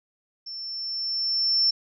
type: tone with level ramp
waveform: sine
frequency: 5380 Hz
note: E8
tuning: 34 cents sharp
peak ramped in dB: -34 to -17 dBFS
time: 0.46-1.71 s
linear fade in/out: 10 ms
effects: none